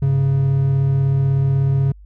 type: tone pair together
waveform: triangle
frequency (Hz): 100.53 / 136.8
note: G2 / C#3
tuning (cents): +44 / -23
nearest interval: perfect fourth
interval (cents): 533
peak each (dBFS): -21 / -12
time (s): 0.02-1.92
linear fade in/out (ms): 5
effects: added 50 Hz sine -39 dBFS peak until 2.05 s